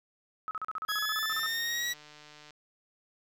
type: tone bursts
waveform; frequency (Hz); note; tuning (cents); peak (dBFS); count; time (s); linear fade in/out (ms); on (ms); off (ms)
sine; 1282; E6; -49; -32; 15; 0.48-1.462; 0; 30; 38
type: exponential sweep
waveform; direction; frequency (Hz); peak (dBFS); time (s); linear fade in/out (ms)
20% pulse; up; 1661.2 to 1942; -25; 0.88-1.94; 20
type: click train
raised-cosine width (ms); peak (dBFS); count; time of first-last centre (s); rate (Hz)
0.2; -34; 182; 1.3-2.507; 150
effects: none